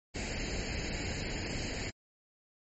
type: noise with comb filter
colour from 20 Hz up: pink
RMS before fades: -36 dBFS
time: 0.14-1.91 s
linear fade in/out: 20 ms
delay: 0.43 ms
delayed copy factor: +0.7
effects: MP3 32 kbps